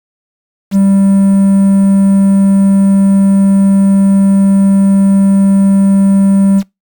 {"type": "tone with quantisation", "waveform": "triangle", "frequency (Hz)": 196, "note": "G3", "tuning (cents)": 0, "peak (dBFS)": -3, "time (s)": [0.71, 6.63], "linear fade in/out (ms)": 50, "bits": 5, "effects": ["noise-tail reverb RT60 0.2 s tail -24 dB re dry", "Opus 48 kbps"]}